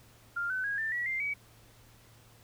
sine tone with pitch steps, 1398 / 1515.7 / 1643.4 / 1781.8 / 1931.9 / 2095 / 2271 Hz, F6 / F#6 / G#6 / A6 / B6 / C7 / C#7, +1 / +41 / -19 / +21 / -39 / +2 / +41 cents, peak -30 dBFS, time 0.36-1.34 s, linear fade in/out 10 ms, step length 140 ms, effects added 113 Hz sine -60 dBFS peak until 2.43 s + pink hiss -60 dBFS RMS until 2.43 s

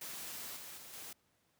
white noise with level steps, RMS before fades -45 / -49 / -52 / -48 dBFS, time 0.01-1.13 s, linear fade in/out 5 ms, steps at 0.56 / 0.77 / 0.93 s, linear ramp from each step 10 ms, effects pink hiss -75 dBFS RMS until 1.59 s + high-pass 80 Hz 12 dB/octave

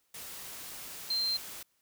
sine tone in noise, 4150 Hz, C8, 15 cents flat, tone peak -28 dBFS, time 1.1-1.37 s, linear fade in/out 5 ms, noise white, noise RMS -44 dBFS, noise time 0.14-1.63 s, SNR +13 dB, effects white hiss -74 dBFS RMS until 1.81 s

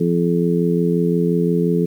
harmonic tone, 85.7 Hz, F2, 32 cents flat, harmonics 2 / 3 / 4 / 5, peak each -17 / -23 / -23 / -20 dBFS, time 0-1.86 s, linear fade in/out 10 ms, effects 8-bit

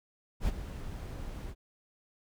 brown noise with ADSR envelope, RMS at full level -28 dBFS, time 0.4-1.55 s, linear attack 79 ms, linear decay 27 ms, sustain -12 dB, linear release 57 ms, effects none

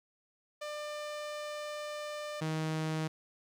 sawtooth tone pair in turn, 597 / 157.67 Hz, D5 / D#3, +28 / +23 cents, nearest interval octave + major seventh, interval 2305 cents, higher first, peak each -34 / -28 dBFS, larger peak second, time 0.61-2.41 / 2.41-3.08 s, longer first, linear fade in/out 10 ms, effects low-pass 8000 Hz 12 dB/octave + 11-bit

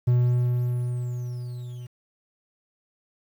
triangle tone with level ramp, 122.8 Hz, B2, 9 cents flat, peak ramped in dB -14 to -33 dBFS, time 0.07-1.87 s, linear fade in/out 10 ms, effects 9-bit

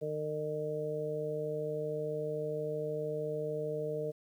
harmonic tone, 152.2 Hz, D#3, 38 cents flat, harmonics 1 / 2 / 3 / 4, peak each -41 / -47 / -35 / -39 dBFS, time 0.01-4.12 s, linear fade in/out 20 ms, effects 11-bit

